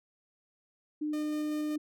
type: tone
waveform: sine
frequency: 301.7 Hz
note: D4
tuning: 47 cents sharp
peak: -30 dBFS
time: 1.01-1.78 s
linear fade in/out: 10 ms
type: tone with tremolo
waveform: sawtooth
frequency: 607 Hz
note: D#5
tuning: 43 cents flat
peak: -38 dBFS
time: 1.13-1.76 s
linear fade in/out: 5 ms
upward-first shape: square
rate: 5.2 Hz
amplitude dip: 25%
effects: none